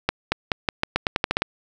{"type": "accelerating click train", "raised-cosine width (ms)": 0.3, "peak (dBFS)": -3, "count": 12, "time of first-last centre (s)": [0.09, 1.42], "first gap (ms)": 230, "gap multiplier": 0.86, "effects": []}